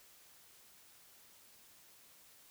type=silence; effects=white hiss -62 dBFS RMS until 2.5 s